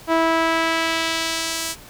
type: tone with band-pass filter sweep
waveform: sawtooth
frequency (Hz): 327.3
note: E4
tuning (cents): -12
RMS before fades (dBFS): -21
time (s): 0.07-1.76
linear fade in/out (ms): 50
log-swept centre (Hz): 870 to 8400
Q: 0.8
effects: pink hiss -43 dBFS RMS until 1.89 s